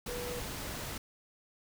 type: tone in noise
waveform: sine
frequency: 488.6 Hz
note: B4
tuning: 19 cents flat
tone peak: -39 dBFS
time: 0.08-0.4 s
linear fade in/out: 5 ms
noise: pink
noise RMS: -40 dBFS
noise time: 0.06-0.98 s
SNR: -2 dB
effects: none